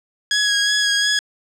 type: tone with vibrato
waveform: 15% pulse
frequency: 1661.2 Hz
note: G#6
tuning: in tune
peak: -9 dBFS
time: 0.31-1.19 s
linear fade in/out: 2 ms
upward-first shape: sine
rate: 2.8 Hz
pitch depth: 21 cents each way
effects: low-pass 8000 Hz 12 dB/octave